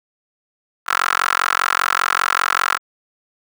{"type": "tone with high-pass filter", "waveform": "15% pulse", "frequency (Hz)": 45.05, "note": "F#1", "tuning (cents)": -45, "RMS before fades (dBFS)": -18, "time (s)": [0.86, 2.79], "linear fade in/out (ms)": 50, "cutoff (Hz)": 1300, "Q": 4.5, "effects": []}